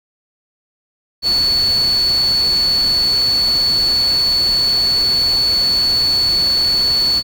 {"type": "tone in noise", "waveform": "sine", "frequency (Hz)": 4435, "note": "C#8", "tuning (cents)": 0, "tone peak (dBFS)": -12, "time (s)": [1.22, 7.23], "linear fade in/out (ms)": 50, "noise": "pink", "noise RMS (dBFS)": -28, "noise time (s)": [1.22, 7.23], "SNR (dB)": 13, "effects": []}